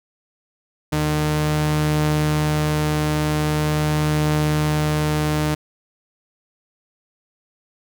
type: tone pair together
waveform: sawtooth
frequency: 75.68 / 151.8 Hz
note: D#2 / D#3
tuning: -47 / -42 cents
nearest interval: octave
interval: 1205 cents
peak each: -24 / -14 dBFS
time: 0.92-5.55 s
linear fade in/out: 10 ms
effects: none